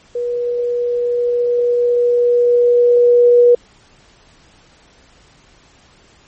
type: tone with level ramp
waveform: sine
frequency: 483 Hz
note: B4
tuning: 39 cents flat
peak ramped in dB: -17 to -5 dBFS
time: 0.15-3.55 s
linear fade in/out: 5 ms
effects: pink hiss -49 dBFS RMS until 6.27 s + MP3 32 kbps